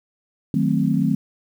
sine chord, D# diminished seventh, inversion none, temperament equal, 155.56 / 185 / 220 / 261.6 Hz, D#3 / F#3 / A3 / C4, 0 / 0 / 0 / 0 cents, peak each -22 dBFS, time 0.54-1.15 s, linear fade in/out 2 ms, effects 8-bit

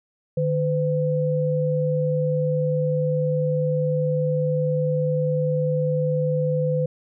sine tone pair together, 151.7 / 506.9 Hz, D#3 / B4, -44 / +45 cents, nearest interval octave + major sixth, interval 2089 cents, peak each -22 dBFS, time 0.37-6.86 s, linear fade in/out 5 ms, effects none

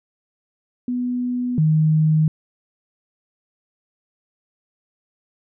sine tone pair in turn, 247.1 / 155.94 Hz, B3 / D#3, +1 / +4 cents, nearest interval minor sixth, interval 797 cents, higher first, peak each -20 / -13 dBFS, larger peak second, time 0.88-1.58 / 1.58-2.28 s, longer neither, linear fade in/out 2 ms, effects none

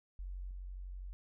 sine tone with level steps, 46 Hz, F#1, 9 cents flat, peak -40 / -42 dBFS, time 0.19-1.13 s, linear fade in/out 0 ms, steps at 0.51 s, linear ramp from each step 2 ms, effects none

